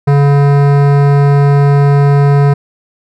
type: tone with hard clipping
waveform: sine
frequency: 142 Hz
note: C#3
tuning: 42 cents sharp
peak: -7 dBFS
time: 0.07-2.54 s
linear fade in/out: 10 ms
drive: 17 dB
effects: none